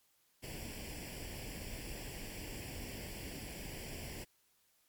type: noise with comb filter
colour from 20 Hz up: pink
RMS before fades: -45 dBFS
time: 0.42-4.25 s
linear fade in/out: 20 ms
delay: 0.39 ms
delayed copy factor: +0.8
effects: white hiss -73 dBFS RMS until 4.88 s + MP3 96 kbps